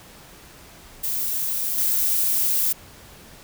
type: noise with level steps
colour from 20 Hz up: violet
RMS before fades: -25 / -21 dBFS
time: 1.03-2.73 s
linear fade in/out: 10 ms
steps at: 1.78 s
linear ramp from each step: 2 ms
effects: pink hiss -46 dBFS RMS until 3.43 s